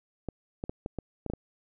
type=clicks; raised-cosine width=2 ms; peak=-20 dBFS; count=8; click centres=0.287 / 0.639 / 0.695 / 0.861 / 0.987 / 1.263 / 1.3 / 1.336 s; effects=none